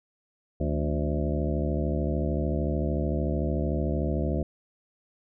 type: harmonic tone with a mistuned harmonic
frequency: 73.42 Hz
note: D2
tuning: in tune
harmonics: 1 / 2 / 3 / 4 / 5 / 7 / 8 / 9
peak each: -28 / -31 / -33 / -34 / -35 / -36 / -37 / -38 dBFS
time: 0.6-4.43 s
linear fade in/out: 5 ms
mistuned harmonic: 2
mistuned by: +110 cents
effects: none